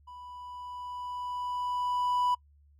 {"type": "tone with level ramp", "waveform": "triangle", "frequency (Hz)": 987.8, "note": "B5", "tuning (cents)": 0, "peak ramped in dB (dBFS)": [-43, -22], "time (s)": [0.07, 2.35], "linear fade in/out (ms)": 10, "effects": ["noise-tail reverb RT60 0.1 s tail -24 dB re dry", "added 72 Hz sine -58 dBFS peak until 2.79 s"]}